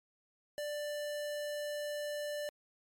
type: tone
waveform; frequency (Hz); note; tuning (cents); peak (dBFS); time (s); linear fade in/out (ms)
square; 590; D5; +8; -37; 0.58-2.49; 0
effects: MP3 64 kbps